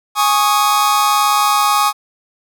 45% pulse chord, Ab suspended fourth, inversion none, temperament just, 830.6 / 1107.5 / 1245.9 Hz, Ab5 / Db6 / Eb6, 0 / -2 / +2 cents, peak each -16 dBFS, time 0.15-1.93 s, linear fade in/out 50 ms, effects none

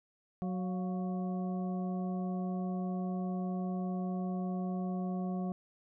harmonic tone with a mistuned harmonic, 185 Hz, F#3, in tune, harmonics 1 / 2 / 3 / 4 / 6, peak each -33 / -44 / -48 / -44 / -53 dBFS, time 0.42-5.52 s, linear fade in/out 0 ms, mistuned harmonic 4, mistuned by -64 cents, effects none

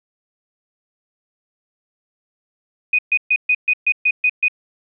sine tone bursts, 2489 Hz, D#7, in tune, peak -12 dBFS, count 9, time 2.93-4.483 s, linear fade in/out 5 ms, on 57 ms, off 130 ms, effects none

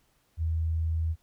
sine tone, 81 Hz, E2, 30 cents flat, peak -25 dBFS, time 0.37-1.16 s, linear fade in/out 50 ms, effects pink hiss -69 dBFS RMS until 1.22 s

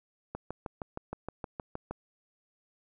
click train, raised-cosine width 1 ms, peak -22 dBFS, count 11, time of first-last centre 0.35-1.91 s, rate 6.41 Hz, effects none

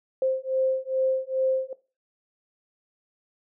sine beating tone pair, 523.3 / 525.7 Hz, C5 / C5, 0 / +8 cents, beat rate 2.4 Hz, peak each -26 dBFS, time 0.22-1.73 s, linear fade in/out 2 ms, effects noise-tail reverb RT60 0.3 s tail -18 dB re dry

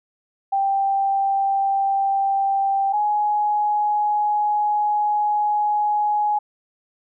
sine tone pair in turn, 786 / 836.8 Hz, G5 / G#5, +4 / +13 cents, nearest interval minor second, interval 109 cents, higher second, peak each -17 dBFS, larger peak neither, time 0.52-2.93 / 2.93-6.39 s, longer second, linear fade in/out 10 ms, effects none

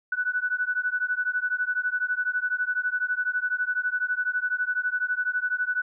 sine beating tone pair, 1480 / 1492 Hz, F#6 / F#6, 0 / +14 cents, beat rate 12 Hz, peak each -27 dBFS, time 0.12-5.82 s, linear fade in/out 5 ms, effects none

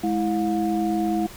sine tone cluster, 209.7 / 327.7 / 716 Hz, G#3 / E4 / F5, +17 / -10 / +43 cents, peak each -25 / -23 / -27 dBFS, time 0.03-1.27 s, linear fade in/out 10 ms, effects pink hiss -42 dBFS RMS until 1.36 s

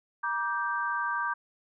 sine chord, G minor, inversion first, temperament equal with one note detuned, 951.4 / 1174.7 / 1568 Hz, Bb5 / D6 / G6, +35 / 0 / 0 cents, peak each -33 / -32 / -31 dBFS, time 0.23-1.34 s, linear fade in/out 10 ms, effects none

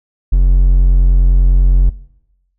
triangle tone, 44.8 Hz, F1, 45 cents sharp, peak -4 dBFS, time 0.32-1.9 s, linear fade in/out 10 ms, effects noise-tail reverb RT60 0.9 s tail -20 dB re dry

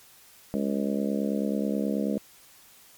harmonic tone, 69.3 Hz, C#2, in tune, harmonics 3 / 4 / 5 / 6 / 7 / 8 / 9, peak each -27 / -31 / -36 / -39 / -34 / -36 / -38 dBFS, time 0.54-2.18 s, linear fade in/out 0 ms, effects white hiss -54 dBFS RMS until 2.97 s + MP3 96 kbps

